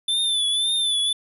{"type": "tone with vibrato", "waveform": "square", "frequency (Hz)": 3520, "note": "A7", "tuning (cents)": 0, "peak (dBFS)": -20, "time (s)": [0.08, 1.13], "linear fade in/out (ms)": 5, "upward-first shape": "triangle", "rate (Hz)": 1.9, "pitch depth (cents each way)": 71, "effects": ["resampled to 32000 Hz", "10-bit"]}